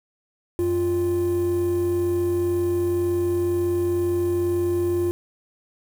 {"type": "tone pair together", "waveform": "triangle", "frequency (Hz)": [92.55, 349.2], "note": ["F#2", "F4"], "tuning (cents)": [1, 0], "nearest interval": "octave + major seventh", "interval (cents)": 2299, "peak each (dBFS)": [-25, -17], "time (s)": [0.59, 5.11], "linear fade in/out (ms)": 0, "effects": ["tanh soft clip ceiling -15 dBFS", "7-bit"]}